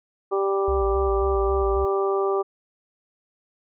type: harmonic tone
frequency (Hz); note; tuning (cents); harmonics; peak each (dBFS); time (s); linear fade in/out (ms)
196; G3; 0; 2 / 3 / 4 / 5 / 6; -21 / -31 / -30 / -36 / -29; 0.31-2.43; 20
type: tone with vibrato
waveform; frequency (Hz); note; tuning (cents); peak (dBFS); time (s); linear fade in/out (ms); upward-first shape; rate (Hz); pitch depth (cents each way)
sine; 61; B1; -21; -25; 0.68-1.85; 0; square; 3.7; 150
effects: none